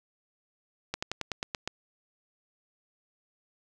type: slowing click train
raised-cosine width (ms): 0.2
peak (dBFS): -14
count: 8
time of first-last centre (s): 0.94-1.676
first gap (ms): 85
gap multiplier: 1.07
effects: none